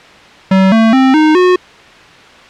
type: tone with pitch steps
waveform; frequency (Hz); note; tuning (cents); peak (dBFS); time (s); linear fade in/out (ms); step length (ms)
square; 190.5 / 223.9 / 263.3 / 309.5 / 363.8; G3 / A3 / C4 / D#4 / F#4; -49 / +30 / +11 / -9 / -29; -6; 0.51-1.56; 5; 210
effects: white hiss -37 dBFS RMS until 2.49 s + low-pass 3000 Hz 12 dB/octave